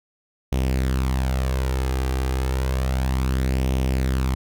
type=tone with flanger; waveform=sawtooth; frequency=65.1 Hz; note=C2; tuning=8 cents flat; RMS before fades=-22 dBFS; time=0.52-4.35 s; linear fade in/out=5 ms; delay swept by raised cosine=0.33 to 2.53 ms; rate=0.31 Hz; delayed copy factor=+0.5; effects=none